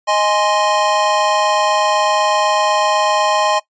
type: chord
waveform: square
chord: Ab major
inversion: second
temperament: equal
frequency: 622.3 / 830.6 / 1046.5 Hz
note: Eb5 / Ab5 / C6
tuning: 0 / 0 / 0 cents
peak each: -18 dBFS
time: 0.07-3.6 s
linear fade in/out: 20 ms
effects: noise-tail reverb RT60 0.1 s tail -18 dB re dry + resampled to 16000 Hz